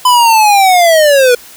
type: linear sweep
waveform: square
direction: down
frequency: 1011 to 477.7 Hz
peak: -5 dBFS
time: 0.05-1.35 s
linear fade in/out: 5 ms
effects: white hiss -35 dBFS RMS until 1.56 s